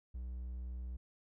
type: tone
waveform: triangle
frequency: 61.74 Hz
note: B1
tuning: in tune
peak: -38 dBFS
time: 0.14-0.97 s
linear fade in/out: 10 ms
effects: none